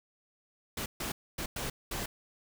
pink noise bursts at uneven times, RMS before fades -36 dBFS, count 5, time 0.77-0.86 / 1-1.12 / 1.38-1.46 / 1.56-1.7 / 1.91-2.06 s, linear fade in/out 5 ms, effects none

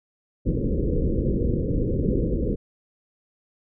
pink low-pass noise, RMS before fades -23 dBFS, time 0.45-2.56 s, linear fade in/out 20 ms, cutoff 530 Hz, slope 96 dB/octave, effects none

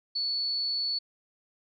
sine tone, 4435 Hz, C#8, in tune, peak -27 dBFS, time 0.15-0.99 s, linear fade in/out 10 ms, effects none

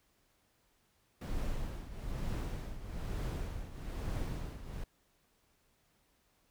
brown noise with tremolo, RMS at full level -35 dBFS, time 1.21-4.84 s, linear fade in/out 5 ms, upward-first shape triangle, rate 1.1 Hz, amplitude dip 75%, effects pink hiss -73 dBFS RMS until 6.5 s

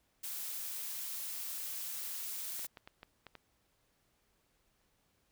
blue noise, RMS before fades -41 dBFS, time 0.23-2.67 s, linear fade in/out 10 ms
clicks, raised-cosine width 0.3 ms, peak -33 dBFS, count 7, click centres 2.594 / 2.647 / 2.772 / 2.875 / 3.031 / 3.267 / 3.353 s
effects pink hiss -75 dBFS RMS until 5.31 s

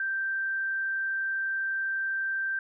sine tone, 1568 Hz, G6, in tune, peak -27 dBFS, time 0-2.59 s, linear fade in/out 2 ms, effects none

